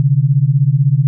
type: beating tone pair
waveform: sine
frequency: 130.6 / 146.6 Hz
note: C3 / D3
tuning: -3 / -3 cents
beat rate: 16 Hz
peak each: -12 dBFS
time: 0-1.07 s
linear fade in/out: 0 ms
effects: none